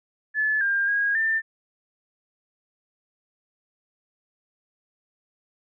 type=tone with pitch steps; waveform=sine; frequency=1727 / 1601 / 1639 / 1789 Hz; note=A6 / G6 / G#6 / A6; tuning=-33 / +36 / -23 / +28 cents; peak=-20 dBFS; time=0.34-1.42 s; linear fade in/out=50 ms; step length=270 ms; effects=none